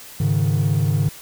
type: chord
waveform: triangle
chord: Ab suspended fourth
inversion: none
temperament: just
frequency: 103.83 / 138.43 / 155.74 Hz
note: Ab2 / Db3 / Eb3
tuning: 0 / -2 / +2 cents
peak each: -18 dBFS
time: 0.2-1.09 s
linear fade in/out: 5 ms
effects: tanh soft clip ceiling -7 dBFS + white hiss -40 dBFS RMS until 1.21 s